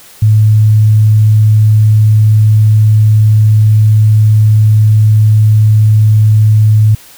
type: tone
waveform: sine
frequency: 107.6 Hz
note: A2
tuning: 38 cents flat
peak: -3 dBFS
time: 0.22-6.95 s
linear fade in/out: 5 ms
effects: white hiss -37 dBFS RMS until 7.17 s